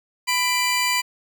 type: tone pair together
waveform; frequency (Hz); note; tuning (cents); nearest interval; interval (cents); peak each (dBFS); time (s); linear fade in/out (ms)
20% pulse; 996.9 / 2371; B5 / D7; +16 / +16; octave + minor third; 1500; -17; 0.27-1.02; 20
effects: none